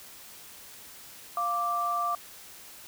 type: tone pair together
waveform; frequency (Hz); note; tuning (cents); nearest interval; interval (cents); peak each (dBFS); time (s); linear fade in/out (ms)
sine; 698.5 / 1173.5; F5 / D6; 0 / -2; major sixth; 898; -32 / -27; 1.37-2.15; 2
effects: white hiss -48 dBFS RMS until 2.87 s